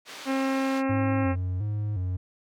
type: band-pass noise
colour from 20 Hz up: white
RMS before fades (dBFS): -42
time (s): 0.05-0.83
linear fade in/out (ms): 50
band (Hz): 280 to 4200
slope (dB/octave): 12
type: harmonic tone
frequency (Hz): 267.8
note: C4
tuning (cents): +40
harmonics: 1 / 2 / 3 / 4 / 5 / 6 / 7 / 8 / 9 / 10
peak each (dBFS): -25 / -31 / -35 / -37 / -39 / -41 / -42 / -43 / -44 / -45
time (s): 0.25-1.36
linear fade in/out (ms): 50
type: tone with vibrato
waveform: triangle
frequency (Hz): 98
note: G2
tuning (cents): 0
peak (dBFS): -24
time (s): 0.89-2.17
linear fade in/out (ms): 10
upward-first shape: square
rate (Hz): 1.4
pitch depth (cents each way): 120
effects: none